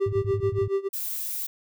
triangle tone with tremolo, 392 Hz, G4, in tune, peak -18 dBFS, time 0-0.89 s, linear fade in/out 20 ms, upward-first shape sine, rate 7 Hz, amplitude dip 90%
sine tone bursts, 103.2 Hz, G#2, 10 cents flat, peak -26 dBFS, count 7, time 0.06-0.681 s, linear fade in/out 5 ms, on 69 ms, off 23 ms
violet noise, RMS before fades -31 dBFS, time 0.93-1.47 s, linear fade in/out 10 ms
effects none

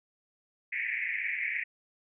white band-pass noise, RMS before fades -33 dBFS, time 0.72-1.64 s, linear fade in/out 10 ms, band 1800 to 2400 Hz, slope 96 dB/octave, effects none

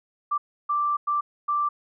sine tone bursts at uneven times, 1174.7 Hz, D6, in tune, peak -21 dBFS, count 4, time 0.31-0.38 / 0.69-0.97 / 1.07-1.21 / 1.48-1.69 s, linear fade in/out 10 ms, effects none

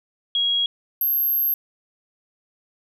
sine tone pair in turn, 3300 / 12531 Hz, G#7 / G9, -12 / -2 cents, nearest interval octave + major seventh, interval 2310 cents, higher second, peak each -18 dBFS, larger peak neither, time 0.35-0.66 / 1.01-1.54 s, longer second, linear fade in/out 2 ms, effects none

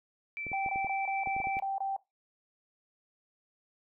sine tone with tremolo, 2329 Hz, D7, 15 cents flat, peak -35 dBFS, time 0.37-1.59 s, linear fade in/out 0 ms, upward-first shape triangle, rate 7.7 Hz, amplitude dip 25%
clicks, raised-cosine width 2 ms, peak -30 dBFS, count 10, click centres 0.467 / 0.517 / 0.662 / 0.759 / 0.846 / 1.273 / 1.365 / 1.402 / 1.471 / 1.569 s
sine tone bursts, 781 Hz, G5, 7 cents flat, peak -30 dBFS, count 8, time 0.53-1.964 s, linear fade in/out 2 ms, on 160 ms, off 22 ms
effects noise-tail reverb RT60 0.2 s tail -19 dB re dry

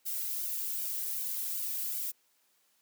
violet noise with flanger, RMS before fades -35 dBFS, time 0.05-2.12 s, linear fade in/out 20 ms, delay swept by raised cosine 1.3 to 2.5 ms, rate 2.6 Hz, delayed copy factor +0.9, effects white hiss -71 dBFS RMS until 2.81 s + high-pass 200 Hz 12 dB/octave

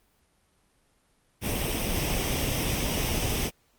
pink noise with comb filter, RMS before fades -28 dBFS, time 1.41-3.51 s, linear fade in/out 50 ms, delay 0.35 ms, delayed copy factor +0.55, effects pink hiss -67 dBFS RMS until 3.78 s + Opus 32 kbps

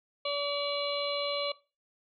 harmonic tone with a mistuned harmonic, 573 Hz, D5, 43 cents flat, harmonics 1 / 2 / 4 / 5 / 6 / 7, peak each -32 / -37 / -40 / -40 / -41 / -37 dBFS, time 0.25-1.52 s, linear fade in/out 5 ms, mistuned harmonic 7, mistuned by +24 cents, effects noise-tail reverb RT60 0.3 s tail -19 dB re dry

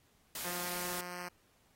white noise, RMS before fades -41 dBFS, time 0.35-1.01 s, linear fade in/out 2 ms
5% pulse tone with pitch glide, 176.8 to 177.93 Hz, F3 to F3, +22 to +33 cents, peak -30 dBFS, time 0.44-1.29 s, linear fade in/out 10 ms, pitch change +11 cents, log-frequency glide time 0.58-0.9 s
effects pink hiss -70 dBFS RMS until 1.75 s + AAC 48 kbps

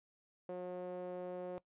sawtooth tone with band-pass filter, 180.4 Hz, F#3, 44 cents flat, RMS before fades -43 dBFS, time 0.49-1.58 s, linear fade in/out 0 ms, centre 500 Hz, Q 3.5, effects noise-tail reverb RT60 0.1 s tail -20 dB re dry + resampled to 8000 Hz

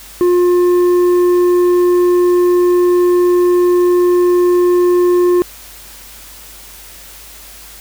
sine tone with tanh clipping, 355.2 Hz, F4, 29 cents sharp, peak -9 dBFS, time 0.21-5.42 s, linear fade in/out 0 ms, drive 6 dB, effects added 50 Hz sine -42 dBFS peak until 7.8 s + white hiss -36 dBFS RMS until 7.8 s

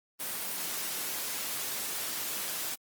white noise, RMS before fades -35 dBFS, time 0.19-2.76 s, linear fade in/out 20 ms, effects high-pass 150 Hz 12 dB/octave + Opus 24 kbps

